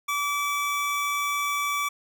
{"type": "tone", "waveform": "25% pulse", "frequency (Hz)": 1153, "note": "D6", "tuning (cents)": -32, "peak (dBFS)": -21, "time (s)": [0.08, 1.89], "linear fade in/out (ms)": 10, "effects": []}